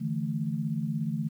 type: chord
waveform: sine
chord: D suspended second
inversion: none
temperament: equal with one note detuned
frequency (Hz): 148.2 / 164.81 / 220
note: D3 / E3 / A3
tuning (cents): +16 / 0 / 0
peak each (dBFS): -32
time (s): 0-1.29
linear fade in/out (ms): 20
effects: 10-bit